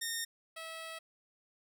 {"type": "tone pair in turn", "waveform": "10% pulse", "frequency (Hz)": [1837, 649.5], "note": ["A#6", "E5"], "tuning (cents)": [-26, -26], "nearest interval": "octave + tritone", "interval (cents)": 1800, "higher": "first", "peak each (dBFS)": [-26, -34], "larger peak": "first", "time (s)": [[0.01, 0.25], [0.56, 0.99]], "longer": "second", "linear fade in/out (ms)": 10, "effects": []}